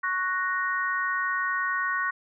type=chord; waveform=sine; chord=F# major; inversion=second; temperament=equal; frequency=1108.7 / 1480 / 1864.7 Hz; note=C#6 / F#6 / A#6; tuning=0 / 0 / 0 cents; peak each=-29 dBFS; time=0.03-2.11 s; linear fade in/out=10 ms; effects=none